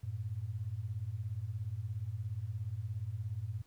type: beating tone pair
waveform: sine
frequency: 95.2 / 112.2 Hz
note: F#2 / A2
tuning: +50 / +34 cents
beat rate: 17 Hz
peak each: -40 / -38 dBFS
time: 0.03-3.62 s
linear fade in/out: 10 ms
effects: pink hiss -69 dBFS RMS until 3.66 s